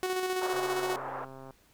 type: tone with tremolo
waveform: sawtooth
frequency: 370 Hz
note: F#4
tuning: in tune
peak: -24 dBFS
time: 0.03-0.96 s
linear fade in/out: 0 ms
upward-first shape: square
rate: 15 Hz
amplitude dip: 35%
type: band-pass noise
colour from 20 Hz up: white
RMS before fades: -38 dBFS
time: 0.41-1.25 s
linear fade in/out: 5 ms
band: 460 to 1200 Hz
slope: 24 dB/octave
type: click train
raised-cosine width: 1 ms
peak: -33 dBFS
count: 131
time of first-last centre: 0.53-1.507 s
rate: 133 Hz
effects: pink hiss -64 dBFS RMS until 1.73 s